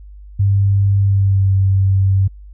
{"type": "tone with pitch glide", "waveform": "sine", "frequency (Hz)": [99.2, 96.54], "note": ["G2", "G2"], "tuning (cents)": [21, -26], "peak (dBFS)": -10, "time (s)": [0.39, 2.28], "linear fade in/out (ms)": 10, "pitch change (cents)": -47, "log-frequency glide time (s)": [1.01, 1.51], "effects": ["added 50 Hz sine -34 dBFS peak until 2.53 s"]}